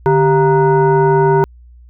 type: tone with frequency modulation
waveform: sine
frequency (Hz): 392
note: G4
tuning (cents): 0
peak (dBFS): -8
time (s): 0.06-1.44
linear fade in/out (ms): 0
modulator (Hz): 541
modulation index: 1.1
effects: added 60 Hz sine -38 dBFS peak until 1.89 s